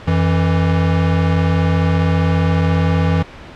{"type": "tone pair together", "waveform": "square", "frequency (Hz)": [90, 164.87], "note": ["F#2", "E3"], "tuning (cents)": [-47, 1], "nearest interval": "minor seventh", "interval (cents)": 1048, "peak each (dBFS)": [-16, -16], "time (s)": [0.07, 3.23], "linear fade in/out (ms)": 10, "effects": ["pink hiss -36 dBFS RMS until 3.55 s", "low-pass 3000 Hz 12 dB/octave"]}